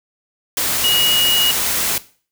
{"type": "tone in noise", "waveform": "sine", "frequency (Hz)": 2893, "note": "F#7", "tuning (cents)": -40, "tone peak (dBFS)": -14, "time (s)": [0.84, 1.51], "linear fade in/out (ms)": 2, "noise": "white", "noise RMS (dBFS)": -19, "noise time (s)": [0.57, 1.98], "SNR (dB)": 2, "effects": ["noise-tail reverb RT60 0.4 s tail -17 dB re dry"]}